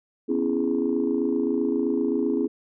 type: chord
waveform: sine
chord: C# minor seventh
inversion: third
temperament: just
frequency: 249.5 / 277.2 / 332.6 / 415.8 Hz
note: B3 / C#4 / E4 / G#4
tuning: +18 / 0 / +16 / +2 cents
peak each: -26 dBFS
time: 0.28-2.48 s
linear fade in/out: 20 ms
effects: tanh soft clip ceiling -13 dBFS